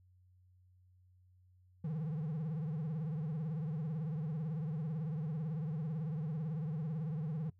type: tone with vibrato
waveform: triangle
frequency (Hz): 155.56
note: D#3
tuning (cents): 0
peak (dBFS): -33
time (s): 1.84-7.5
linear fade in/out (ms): 5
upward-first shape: triangle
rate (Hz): 18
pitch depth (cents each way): 180
effects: noise-tail reverb RT60 0.1 s tail -21 dB re dry + added 91 Hz sine -63 dBFS peak until 7.59 s